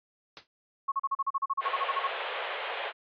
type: noise with exponential decay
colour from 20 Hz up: white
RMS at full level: -36 dBFS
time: 0.37-0.47 s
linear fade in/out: 0 ms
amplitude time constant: 21 ms
type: tone bursts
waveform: sine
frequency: 1096 Hz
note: C#6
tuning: 20 cents flat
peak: -25 dBFS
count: 16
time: 0.88-2.075 s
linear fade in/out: 10 ms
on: 40 ms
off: 37 ms
type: band-pass noise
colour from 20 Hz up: pink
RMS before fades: -35 dBFS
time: 1.6-2.93 s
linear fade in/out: 50 ms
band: 460 to 3400 Hz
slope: 48 dB/octave
effects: resampled to 11025 Hz